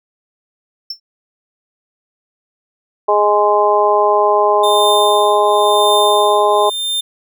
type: tone with exponential decay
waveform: triangle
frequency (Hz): 5380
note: E8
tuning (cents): +34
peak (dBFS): -17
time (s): 0.9-1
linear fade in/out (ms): 5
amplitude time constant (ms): 20
type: harmonic tone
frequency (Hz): 207.7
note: G#3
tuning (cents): 0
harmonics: 2 / 3 / 4 / 5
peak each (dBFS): -15 / -15 / -15 / -15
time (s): 3.08-6.7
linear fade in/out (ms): 10
type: tone with tremolo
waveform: 45% pulse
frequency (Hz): 3600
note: A7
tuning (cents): +39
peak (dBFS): -15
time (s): 4.63-7.01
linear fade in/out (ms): 10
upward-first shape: triangle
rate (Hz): 0.95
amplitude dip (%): 85
effects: none